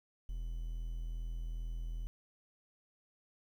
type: tone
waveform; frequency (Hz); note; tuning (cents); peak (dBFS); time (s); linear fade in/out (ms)
triangle; 41.2; E1; 0; -35; 0.29-2.07; 0
effects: 11-bit